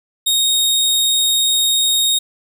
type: tone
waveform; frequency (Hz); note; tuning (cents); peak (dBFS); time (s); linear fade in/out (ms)
sawtooth; 3729; A#7; 0; -10; 0.26-2.19; 10
effects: none